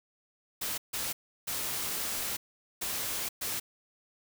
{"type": "noise bursts at uneven times", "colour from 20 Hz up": "white", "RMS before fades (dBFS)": -34, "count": 5, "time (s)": [[0.61, 0.78], [0.93, 1.13], [1.47, 2.37], [2.81, 3.29], [3.41, 3.6]], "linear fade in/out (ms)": 10, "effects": []}